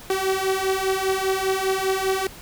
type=beating tone pair; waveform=sawtooth; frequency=379.1 / 384.1 Hz; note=F#4 / G4; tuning=+42 / -35 cents; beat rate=5 Hz; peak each=-21 / -19 dBFS; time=0.1-2.27 s; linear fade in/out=2 ms; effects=pink hiss -42 dBFS RMS until 2.41 s